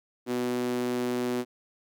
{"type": "tone with high-pass filter", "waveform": "sawtooth", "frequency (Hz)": 123.47, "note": "B2", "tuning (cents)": 0, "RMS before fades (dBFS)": -29, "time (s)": [0.26, 1.45], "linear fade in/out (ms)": 50, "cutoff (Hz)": 300, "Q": 9, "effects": []}